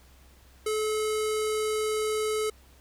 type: tone with low-pass filter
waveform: square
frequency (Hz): 430.9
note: A4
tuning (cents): -36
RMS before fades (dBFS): -28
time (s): 0.66-2.5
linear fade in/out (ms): 5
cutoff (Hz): 10000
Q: 2.2
effects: added 65 Hz sine -54 dBFS peak until 2.8 s + pink hiss -59 dBFS RMS until 2.8 s